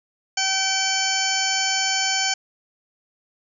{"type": "harmonic tone with a mistuned harmonic", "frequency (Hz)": 769, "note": "G5", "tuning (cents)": -33, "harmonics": [1, 2, 3, 4, 6, 7, 8, 9], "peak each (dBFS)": [-28, -28, -28, -28, -28, -28, -28, -28], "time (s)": [0.37, 2.34], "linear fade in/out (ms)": 5, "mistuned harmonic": 6, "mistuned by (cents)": -39, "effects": []}